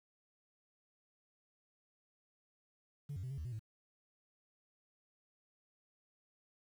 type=tone with pitch steps; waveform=sine; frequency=143.5 / 92.2 / 128.5 / 137.3 / 77.3 / 123.8 / 109.4 Hz; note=D3 / F#2 / C3 / C#3 / D#2 / B2 / A2; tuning=-40 / -6 / -31 / -16 / -11 / +5 / -9 cents; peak=-38 dBFS; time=3.09-3.594 s; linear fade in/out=10 ms; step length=72 ms; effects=tanh soft clip ceiling -38 dBFS + 11-bit